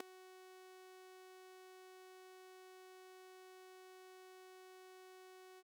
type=tone with ADSR envelope; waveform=sawtooth; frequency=372.2 Hz; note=F#4; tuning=10 cents sharp; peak=-32 dBFS; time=0-5.63 s; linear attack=4 ms; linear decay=4 ms; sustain=-21 dB; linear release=44 ms; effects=none